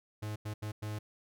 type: tone bursts at uneven times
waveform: 45% pulse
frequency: 106.1 Hz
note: G#2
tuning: 38 cents sharp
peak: -36 dBFS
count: 4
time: 0.22-0.36 / 0.45-0.54 / 0.62-0.72 / 0.82-0.99 s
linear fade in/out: 10 ms
effects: none